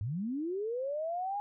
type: linear sweep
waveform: sine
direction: up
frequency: 92.5 to 830.6 Hz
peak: -32 dBFS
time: 0.01-1.4 s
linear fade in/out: 0 ms
effects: none